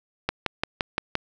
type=click train; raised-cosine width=0.3 ms; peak=-7 dBFS; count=6; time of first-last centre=0.29-1.154 s; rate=5.79 Hz; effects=none